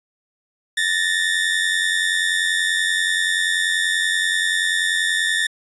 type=tone pair together; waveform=30% pulse; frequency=1758 / 1848.4 Hz; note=A6 / A#6; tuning=-2 / -15 cents; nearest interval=minor second; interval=87 cents; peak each=-18 dBFS; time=0.77-5.47 s; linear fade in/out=5 ms; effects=resampled to 24000 Hz